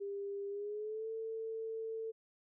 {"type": "tone with pitch glide", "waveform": "sine", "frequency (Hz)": [400.2, 446.6], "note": ["G4", "A4"], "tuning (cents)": [36, 26], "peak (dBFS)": -38, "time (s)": [0, 2.12], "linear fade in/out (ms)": 20, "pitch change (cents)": 190, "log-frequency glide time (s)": [0.49, 1.09], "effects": []}